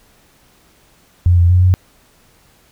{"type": "tone with pitch steps", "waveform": "sine", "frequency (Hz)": [88.2, 86.5, 90, 91.6], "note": ["F2", "F2", "F#2", "F#2"], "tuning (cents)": [18, -16, -47, -17], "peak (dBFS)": -7, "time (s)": [1.26, 1.74], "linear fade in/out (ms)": 0, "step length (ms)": 120, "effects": ["pink hiss -52 dBFS RMS until 2.71 s"]}